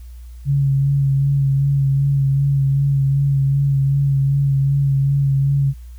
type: tone with vibrato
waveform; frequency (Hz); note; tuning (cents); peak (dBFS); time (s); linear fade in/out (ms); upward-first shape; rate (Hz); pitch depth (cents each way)
sine; 138.59; C#3; 0; -13; 0.45-5.74; 50; sine; 2.6; 23
effects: added 60 Hz sine -33 dBFS peak until 5.98 s + white hiss -56 dBFS RMS until 5.98 s